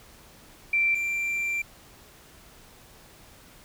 sine / triangle tone pair in turn, 2349 / 2358 Hz, D7 / D7, 0 / +6 cents, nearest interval unison, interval 6 cents, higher second, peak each -20 / -24 dBFS, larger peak first, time 0.73-0.95 / 0.95-1.62 s, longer second, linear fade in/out 5 ms, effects pink hiss -52 dBFS RMS until 3.64 s

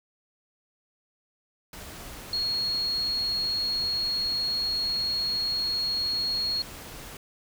sine tone in noise, 4307 Hz, C8, 49 cents sharp, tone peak -25 dBFS, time 2.33-6.62 s, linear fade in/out 2 ms, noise pink, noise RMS -42 dBFS, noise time 1.73-7.17 s, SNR +14 dB, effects none

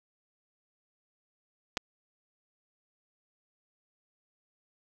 clicks, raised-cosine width 0.2 ms, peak -12 / -16 dBFS, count 2, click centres 1.771 / 1.775 s, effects 9-bit

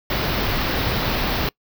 pink band-stop noise, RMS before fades -22 dBFS, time 0.1-1.49 s, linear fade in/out 2 ms, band 5200 to 14000 Hz, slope 48 dB/octave, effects noise-tail reverb RT60 0.1 s tail -25 dB re dry

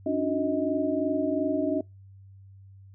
sine tone cluster, 280.8 / 303.6 / 364.3 / 632 Hz, C#4 / D#4 / F#4 / D#5, +22 / -42 / -27 / +27 cents, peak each -28 / -29 / -32 / -29 dBFS, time 0.06-1.81 s, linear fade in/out 5 ms, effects noise-tail reverb RT60 0.2 s tail -24 dB re dry + added 97 Hz sine -47 dBFS peak until 2.94 s

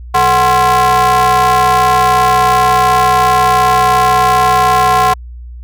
square ring-modulated tone, 154.9 Hz, D#3, 7 cents flat, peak -5 dBFS, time 0.14-5.14 s, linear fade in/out 10 ms, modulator 898 Hz, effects added 60 Hz sine -26 dBFS peak until 5.63 s

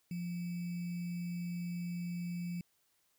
sine tone with sample-and-hold, 174.61 Hz, F3, in tune, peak -36 dBFS, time 0.11-2.61 s, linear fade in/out 2 ms, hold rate 2450 Hz, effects white hiss -75 dBFS RMS until 3.18 s

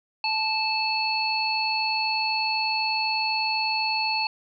harmonic tone, 876 Hz, A5, 8 cents flat, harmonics 1 / 3 / 5, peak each -27 / -27 / -27 dBFS, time 0.24-4.27 s, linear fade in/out 2 ms, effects none

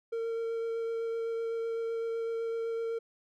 triangle tone with vibrato, 457.3 Hz, A#4, 33 cents flat, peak -29 dBFS, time 0.12-2.99 s, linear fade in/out 10 ms, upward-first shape sine, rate 7.9 Hz, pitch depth 10 cents each way, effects none

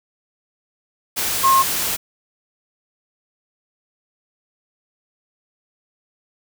sine tone in noise, 1071 Hz, C6, 40 cents sharp, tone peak -11 dBFS, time 1.43-1.63 s, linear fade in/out 20 ms, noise white, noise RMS -22 dBFS, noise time 1.16-1.97 s, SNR +8 dB, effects none

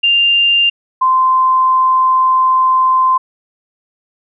sine tone pair in turn, 2794 / 1037.2 Hz, F7 / C6, 0 / -15 cents, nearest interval octave + perfect fourth, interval 1715 cents, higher first, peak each -8 dBFS, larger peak neither, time 0.03-0.7 / 1.01-3.18 s, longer second, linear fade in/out 10 ms, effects none

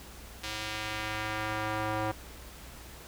square tone with band-pass filter sweep, 107.8 Hz, A2, 35 cents flat, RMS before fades -34 dBFS, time 0.43-2.12 s, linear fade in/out 10 ms, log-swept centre 3900 to 850 Hz, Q 0.92, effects added 60 Hz sine -49 dBFS peak until 3.07 s + pink hiss -49 dBFS RMS until 3.07 s

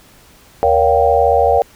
sine chord, G half-diminished seventh, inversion first, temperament just, 470.4 / 564.5 / 705.6 / 784 Hz, Bb4 / Db5 / F5 / G5, +16 / +31 / +18 / 0 cents, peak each -15 dBFS, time 0.63-1.62 s, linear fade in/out 0 ms
sine tone, 75.5 Hz, D2, 48 cents sharp, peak -23 dBFS, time 0.64-1.59 s, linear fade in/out 10 ms
effects pink hiss -46 dBFS RMS until 1.75 s

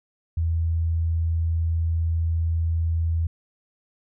sine tone, 82.41 Hz, E2, in tune, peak -20 dBFS, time 0.37-3.27 s, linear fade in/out 5 ms, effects none

